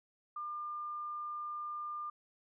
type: tone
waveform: sine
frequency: 1200 Hz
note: D6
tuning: 37 cents sharp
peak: -38 dBFS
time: 0.36-2.1 s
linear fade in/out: 5 ms
effects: none